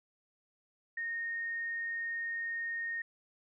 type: tone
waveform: sine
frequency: 1849 Hz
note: A#6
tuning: 15 cents flat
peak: -34 dBFS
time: 0.97-3.02 s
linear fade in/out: 5 ms
effects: none